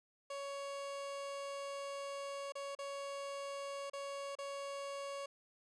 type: tone with dropouts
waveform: 30% pulse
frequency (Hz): 558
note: C#5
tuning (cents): +11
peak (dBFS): -39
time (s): 0.3-5.26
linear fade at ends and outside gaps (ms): 5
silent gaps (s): 2.522-2.553 / 2.751-2.788 / 3.899-3.933 / 4.353-4.386
effects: resampled to 22050 Hz